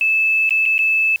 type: tone with dropouts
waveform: sine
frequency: 2619 Hz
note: E7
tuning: 12 cents flat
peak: -13 dBFS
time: 0.01-1.16 s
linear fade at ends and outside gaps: 1 ms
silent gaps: 0.493-0.507 / 0.655-0.66 / 0.781-0.79 s
effects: white hiss -48 dBFS RMS until 1.2 s